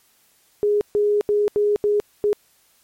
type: tone bursts at uneven times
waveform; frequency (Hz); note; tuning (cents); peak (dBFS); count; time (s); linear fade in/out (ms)
sine; 414.5; G#4; -3; -15; 6; 0.63-0.81 / 0.95-1.21 / 1.29-1.48 / 1.56-1.76 / 1.84-2 / 2.24-2.33; 0
effects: white hiss -59 dBFS RMS until 2.83 s + MP3 64 kbps